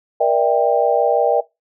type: chord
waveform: sine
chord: E half-diminished seventh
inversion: second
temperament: just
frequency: 474.7 / 593.3 / 659.3 / 791.1 Hz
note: Bb4 / D5 / E5 / G5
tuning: +31 / +18 / 0 / +16 cents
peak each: -18 dBFS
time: 0.2-1.41 s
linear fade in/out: 10 ms
effects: noise-tail reverb RT60 0.2 s tail -20 dB re dry